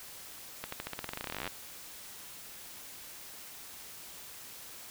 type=accelerating click train; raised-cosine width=0.3 ms; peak=-20 dBFS; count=25; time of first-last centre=0.64-1.476 s; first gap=84 ms; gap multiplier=0.91; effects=white hiss -48 dBFS RMS until 4.9 s